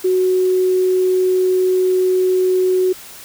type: tone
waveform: sine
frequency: 370 Hz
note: F#4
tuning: in tune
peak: -12 dBFS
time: 0.04-2.93 s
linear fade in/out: 10 ms
effects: white hiss -37 dBFS RMS until 3.24 s